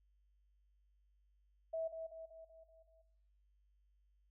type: tone with echo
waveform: sine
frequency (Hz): 650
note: E5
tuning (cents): -24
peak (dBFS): -37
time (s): 1.73-1.88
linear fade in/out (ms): 10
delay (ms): 190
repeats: 6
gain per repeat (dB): -5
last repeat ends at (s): 3.02
effects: noise-tail reverb RT60 0.9 s tail -18 dB re dry + added 50 Hz sine -70 dBFS peak until 4.3 s